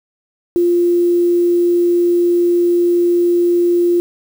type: tone with quantisation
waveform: sine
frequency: 348.3 Hz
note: F4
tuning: 5 cents flat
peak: -10 dBFS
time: 0.56-4 s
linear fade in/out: 0 ms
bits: 6
effects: none